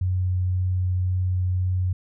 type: tone with vibrato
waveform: sine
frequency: 91.6 Hz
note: F#2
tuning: 17 cents flat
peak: -20 dBFS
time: 0.01-1.93 s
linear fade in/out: 5 ms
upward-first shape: triangle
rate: 1.9 Hz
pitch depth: 8 cents each way
effects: none